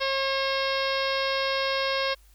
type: harmonic tone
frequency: 540 Hz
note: C#5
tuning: 45 cents flat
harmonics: 1 / 2 / 3 / 4 / 5 / 6 / 7 / 8 / 9 / 10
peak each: -28 / -31 / -33 / -34 / -35 / -36 / -36 / -37 / -38 / -38 dBFS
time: 0-2.15 s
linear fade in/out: 20 ms
effects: added 50 Hz sine -53 dBFS peak until 2.34 s + white hiss -62 dBFS RMS until 2.34 s